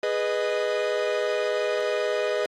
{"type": "chord", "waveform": "45% pulse", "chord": "G# minor", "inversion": "none", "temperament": "equal with one note detuned", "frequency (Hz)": [415.3, 493.9, 616.5], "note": ["G#4", "B4", "D#5"], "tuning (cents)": [0, 0, -16], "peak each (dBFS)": [-28, -28, -27], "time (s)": [0.03, 2.46], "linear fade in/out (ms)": 2, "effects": ["low-pass 4000 Hz 12 dB/octave", "AAC 48 kbps"]}